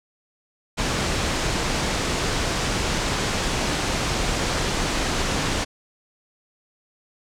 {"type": "low-pass noise", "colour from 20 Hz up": "pink", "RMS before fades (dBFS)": -24, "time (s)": [0.77, 5.65], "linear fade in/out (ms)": 20, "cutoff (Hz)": 7800, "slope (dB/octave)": 24, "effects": []}